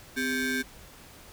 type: ring-modulated tone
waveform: 35% pulse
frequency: 659.3 Hz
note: E5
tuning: in tune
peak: -22 dBFS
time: 0.16-0.63 s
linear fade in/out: 20 ms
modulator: 916 Hz
effects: pink hiss -50 dBFS RMS until 1.32 s